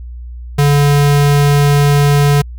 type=tone; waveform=square; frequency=143.9 Hz; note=D3; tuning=35 cents flat; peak=-8 dBFS; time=0.58-2.42 s; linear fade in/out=10 ms; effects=added 60 Hz sine -25 dBFS peak until 2.58 s